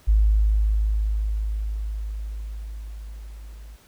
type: tone with level ramp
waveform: sine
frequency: 52.8 Hz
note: G#1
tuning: 29 cents sharp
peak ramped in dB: -13 to -38 dBFS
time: 0.07-3.77 s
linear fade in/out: 20 ms
effects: pink hiss -55 dBFS RMS until 3.87 s